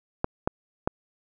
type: clicks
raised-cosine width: 1 ms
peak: -9 dBFS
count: 3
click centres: 0.244 / 0.475 / 0.875 s
effects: none